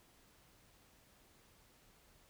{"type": "silence", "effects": ["pink hiss -67 dBFS RMS until 2.29 s"]}